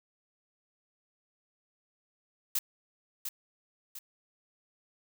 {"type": "noise with echo", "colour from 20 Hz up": "blue", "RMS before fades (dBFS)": -29, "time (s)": [2.55, 2.59], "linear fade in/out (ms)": 5, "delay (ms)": 700, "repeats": 2, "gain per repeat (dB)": -7, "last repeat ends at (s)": 3.99, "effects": []}